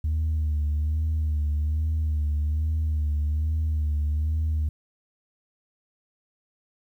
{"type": "tone with vibrato", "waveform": "sine", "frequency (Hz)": 76.5, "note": "D#2", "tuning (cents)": -29, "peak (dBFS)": -20, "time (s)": [0.04, 4.69], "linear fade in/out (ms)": 5, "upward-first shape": "sine", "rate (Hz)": 1.2, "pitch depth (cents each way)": 52, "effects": ["tanh soft clip ceiling -20 dBFS", "10-bit"]}